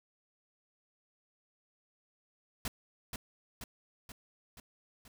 pink noise with echo, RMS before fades -36 dBFS, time 2.65-2.68 s, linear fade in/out 2 ms, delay 480 ms, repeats 5, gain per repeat -4 dB, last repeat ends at 5.08 s, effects none

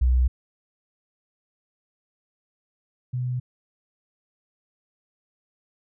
sine tone pair in turn, 62.6 / 125.2 Hz, B1 / B2, +24 / +24 cents, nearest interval octave, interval 1200 cents, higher second, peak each -16 / -24 dBFS, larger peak first, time 0.01-0.28 / 3.13-3.4 s, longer neither, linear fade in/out 10 ms, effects none

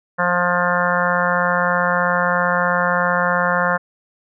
harmonic tone, 176.9 Hz, F3, 23 cents sharp, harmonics 1 / 3 / 4 / 5 / 6 / 7 / 8 / 9 / 10, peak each -25 / -22 / -25 / -27 / -22 / -27 / -22 / -26 / -24 dBFS, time 0.18-3.78 s, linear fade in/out 20 ms, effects none

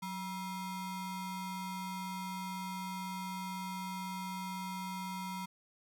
square ring-modulated tone, 573 Hz, D5, 43 cents flat, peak -36 dBFS, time 0.02-5.46 s, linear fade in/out 10 ms, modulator 389 Hz, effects none

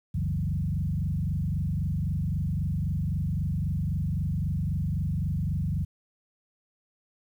sine tone with frequency modulation, 120 Hz, B2, 49 cents flat, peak -25 dBFS, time 0.14-5.85 s, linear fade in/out 10 ms, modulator 23.8 Hz, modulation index 2.4, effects 10-bit

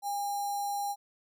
square tone with notch filter, 810 Hz, G#5, 43 cents flat, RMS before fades -33 dBFS, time 0.02-0.96 s, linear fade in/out 50 ms, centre 2400 Hz, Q 0.65, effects none

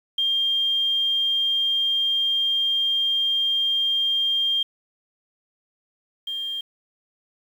sine tone pair in turn, 3200 / 3200 Hz, G7 / G7, +35 / +35 cents, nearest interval unison, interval 0 cents, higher neither, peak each -19 / -26 dBFS, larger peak first, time 0.18-4.63 / 6.27-6.61 s, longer first, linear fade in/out 5 ms, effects 8-bit

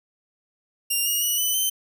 5% pulse tone with pitch steps, 2794 / 2863 / 2933 / 3005 / 3079 Hz, F7 / F7 / F#7 / F#7 / G7, 0 / +42 / -16 / +26 / -32 cents, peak -13 dBFS, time 0.9-1.7 s, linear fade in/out 10 ms, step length 160 ms, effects none

